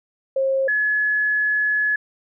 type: tone pair in turn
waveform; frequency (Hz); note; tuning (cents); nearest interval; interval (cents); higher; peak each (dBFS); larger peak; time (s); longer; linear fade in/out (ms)
sine; 536 / 1701.7; C5 / G#6; +42 / +42; octave + minor sixth; 2000; second; -17; neither; 0.36-0.68 / 0.68-1.96; second; 5
effects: none